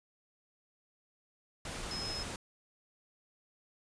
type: tone in noise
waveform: sine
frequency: 5150 Hz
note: E8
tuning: 41 cents flat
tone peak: -38 dBFS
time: 1.91-2.23 s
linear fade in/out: 2 ms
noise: pink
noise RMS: -41 dBFS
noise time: 1.65-2.36 s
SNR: 0 dB
effects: resampled to 22050 Hz